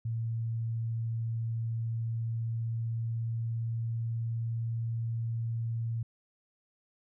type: tone with pitch glide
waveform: sine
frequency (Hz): 114.2 to 114.93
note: A#2 to A#2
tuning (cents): -35 to -24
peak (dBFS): -30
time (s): 0.05-6.03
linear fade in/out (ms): 5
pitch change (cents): +11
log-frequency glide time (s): 1.73-4.27
effects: none